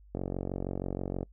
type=click train; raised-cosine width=2 ms; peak=-20 dBFS; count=51; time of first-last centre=0.15-1.23 s; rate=46.3 Hz; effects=noise-tail reverb RT60 0.1 s tail -25 dB re dry + added 50 Hz sine -53 dBFS peak until 1.32 s